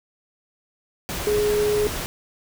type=tone in noise; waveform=sine; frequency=418.5 Hz; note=G#4; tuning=13 cents sharp; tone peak=-18 dBFS; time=1.27-1.87 s; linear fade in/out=0 ms; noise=pink; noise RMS=-29 dBFS; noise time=1.09-2.06 s; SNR=+8 dB; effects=none